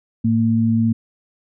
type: tone pair together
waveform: sine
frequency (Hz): 110 / 227.6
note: A2 / A#3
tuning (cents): 0 / -41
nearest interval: octave + minor second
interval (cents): 1259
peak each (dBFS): -19 / -15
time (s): 0.24-0.93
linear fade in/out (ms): 10
effects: none